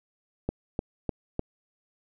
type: click train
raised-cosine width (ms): 2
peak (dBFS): -14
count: 4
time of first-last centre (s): 0.49-1.394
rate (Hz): 3.32
effects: none